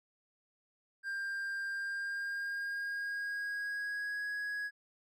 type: tone with pitch glide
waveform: triangle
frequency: 1593 to 1665.5 Hz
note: G6 to G#6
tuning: +27 to +4 cents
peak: -33 dBFS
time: 1.03-4.71 s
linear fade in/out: 50 ms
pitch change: +77 cents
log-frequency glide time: 1.7-4.28 s
effects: MP3 96 kbps